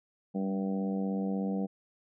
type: harmonic tone with a mistuned harmonic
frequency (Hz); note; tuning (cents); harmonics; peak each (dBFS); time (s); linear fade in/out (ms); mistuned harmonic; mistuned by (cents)
96.4; G2; -28; 2 / 3 / 4 / 5 / 6 / 7 / 8; -30 / -38 / -45 / -39 / -48 / -45 / -46; 0.34-1.67; 20; 2; +27
effects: none